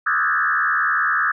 sine tone with frequency modulation, 1469 Hz, F#6, 13 cents flat, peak -16 dBFS, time 0.06-1.32 s, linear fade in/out 10 ms, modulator 74.9 Hz, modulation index 3.6, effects none

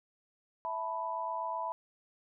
sine chord, E suspended fourth, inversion none, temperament equal, 659.3 / 880 / 987.8 Hz, E5 / A5 / B5, 0 / 0 / 0 cents, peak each -40 / -40 / -35 dBFS, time 0.65-1.72 s, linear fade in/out 0 ms, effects none

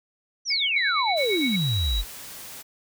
sine exponential sweep, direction down, 6050 to 41.2 Hz, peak -22 dBFS, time 0.45-2.05 s, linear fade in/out 50 ms
sine tone with tremolo, 2225 Hz, C#7, 6 cents sharp, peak -24 dBFS, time 0.5-1.56 s, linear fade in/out 5 ms, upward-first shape sine, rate 8.7 Hz, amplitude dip 90%
sine tone with pitch glide, 3951 to 3879 Hz, B7 to B7, 0 to -32 cents, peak -27 dBFS, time 0.76-2.02 s, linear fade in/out 20 ms, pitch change -32 cents, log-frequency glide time 1.22-1.29 s
white noise, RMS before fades -40 dBFS, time 1.16-2.63 s, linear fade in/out 20 ms
effects none

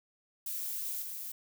violet noise with level steps, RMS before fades -37 / -41 dBFS, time 0.46-1.32 s, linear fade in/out 5 ms, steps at 1.02 s, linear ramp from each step 5 ms, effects none

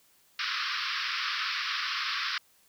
pink band-pass noise, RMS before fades -32 dBFS, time 0.39-2.38 s, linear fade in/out 2 ms, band 1100 to 5400 Hz, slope 96 dB/octave, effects white hiss -64 dBFS RMS until 2.68 s

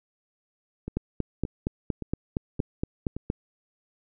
two click trains, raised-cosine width 3 ms, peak -13 / -20 dBFS, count 11 / 5, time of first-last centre 0.97-3.301 / 0.88-3.166 s, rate 4.29 / 1.75 Hz, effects none

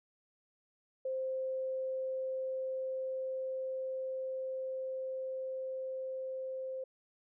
sine tone with level ramp, 523.3 Hz, C5, in tune, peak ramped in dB -33 to -37 dBFS, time 1.05-6.84 s, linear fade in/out 5 ms, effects none

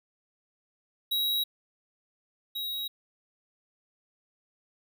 square tone pair in turn, 3851 / 3824 Hz, B7 / A#7, -44 / +43 cents, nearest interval unison, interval 13 cents, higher first, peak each -26 / -32 dBFS, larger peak first, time 1.11-1.44 / 2.55-2.88 s, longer neither, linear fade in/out 10 ms, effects none

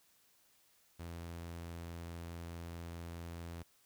sawtooth tone, 84.7 Hz, E2, 48 cents sharp, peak -40 dBFS, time 0.99-3.63 s, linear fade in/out 10 ms, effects white hiss -70 dBFS RMS until 3.85 s

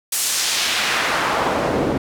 pink noise with band-pass filter sweep, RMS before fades -20 dBFS, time 0.12-1.98 s, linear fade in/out 5 ms, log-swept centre 10000 to 280 Hz, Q 0.88, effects none

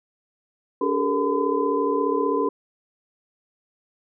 sine tone cluster, 286 / 396 / 432.5 / 467.5 / 1014 Hz, D4 / G4 / A4 / A#4 / B5, -46 / +18 / -30 / +5 / +45 cents, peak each -26 dBFS, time 0.81-2.49 s, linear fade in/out 5 ms, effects none

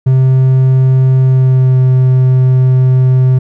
triangle tone with pitch glide, 130.81 to 129.01 Hz, C3 to C3, 0 to -24 cents, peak -3 dBFS, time 0.06-3.39 s, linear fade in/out 10 ms, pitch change -24 cents, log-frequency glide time 1.19-1.81 s, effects none

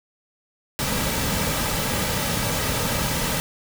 pink noise with comb filter, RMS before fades -24 dBFS, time 0.79-3.4 s, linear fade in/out 0 ms, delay 2.8 ms, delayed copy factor -0.5, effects none

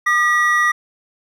triangle tone pair together, 1213.5 / 1928 Hz, D#6 / B6, -44 / -42 cents, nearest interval minor sixth, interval 802 cents, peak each -15 / -13 dBFS, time 0.06-0.72 s, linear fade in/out 10 ms, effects none

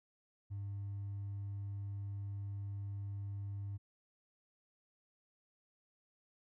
triangle tone with hard clipping, 100 Hz, G2, 35 cents sharp, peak -39 dBFS, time 0.5-3.78 s, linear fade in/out 20 ms, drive 2 dB, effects none

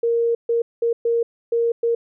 sine tone bursts at uneven times, 466.2 Hz, A#4, in tune, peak -16 dBFS, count 6, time 0.03-0.35 / 0.49-0.62 / 0.82-0.93 / 1.05-1.23 / 1.52-1.72 / 1.83-1.95 s, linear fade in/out 5 ms, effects none

